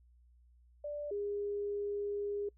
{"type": "tone pair in turn", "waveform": "sine", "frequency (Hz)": [587.3, 408.1], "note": ["D5", "G#4"], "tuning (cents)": [0, -30], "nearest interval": "tritone", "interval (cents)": 630, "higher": "first", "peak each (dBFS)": [-37, -34], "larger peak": "second", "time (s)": [[0.84, 1.11], [1.11, 2.49]], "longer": "second", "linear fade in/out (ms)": 5, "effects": ["noise-tail reverb RT60 0.1 s tail -26 dB re dry", "added 60 Hz sine -61 dBFS peak until 2.57 s"]}